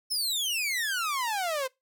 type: exponential sweep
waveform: sawtooth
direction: down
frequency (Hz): 5370 to 504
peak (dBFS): -24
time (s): 0.1-1.68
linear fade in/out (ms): 20
effects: noise-tail reverb RT60 0.2 s tail -23 dB re dry